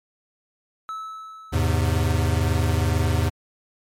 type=tone with exponential decay; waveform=triangle; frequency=1303 Hz; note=E6; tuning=20 cents flat; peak=-26 dBFS; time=0.89-2.69 s; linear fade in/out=0 ms; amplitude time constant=390 ms
type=chord; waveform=square; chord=E augmented; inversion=none; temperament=equal with one note detuned; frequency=81.7 / 103.83 / 130.81 Hz; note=E2 / G#2 / B#2; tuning=-15 / 0 / 0 cents; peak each=-22 / -24 / -27 dBFS; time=1.52-3.3 s; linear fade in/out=20 ms
effects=MP3 64 kbps